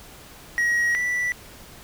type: tone pair in turn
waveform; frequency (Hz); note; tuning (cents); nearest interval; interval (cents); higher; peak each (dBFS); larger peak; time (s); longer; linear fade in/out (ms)
triangle; 1899 / 1964.8; A#6 / B6; +32 / -9; minor second; 59; second; -17 / -20; first; 0.58-0.95 / 0.95-1.32; neither; 0
effects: pink hiss -45 dBFS RMS until 1.83 s